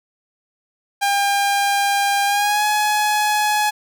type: tone with pitch glide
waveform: sawtooth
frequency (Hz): 802 to 843.3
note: G5 to G#5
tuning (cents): +39 to +26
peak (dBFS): -12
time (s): 1.01-3.71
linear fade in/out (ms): 20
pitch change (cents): +87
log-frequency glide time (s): 2.25-2.65
effects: none